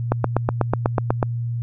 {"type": "click train", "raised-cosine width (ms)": 1, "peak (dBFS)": -3, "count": 10, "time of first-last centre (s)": [0.12, 1.228], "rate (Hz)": 8.12, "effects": ["added 118 Hz sine -22 dBFS peak until 1.62 s"]}